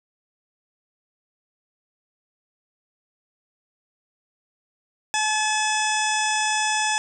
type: harmonic tone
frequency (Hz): 859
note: A5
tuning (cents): -42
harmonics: 1 / 2 / 3 / 4 / 6 / 7 / 8 / 9 / 10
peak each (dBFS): -24 / -27 / -29 / -30 / -32 / -32 / -33 / -34 / -34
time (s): 5.14-6.98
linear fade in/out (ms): 0
effects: none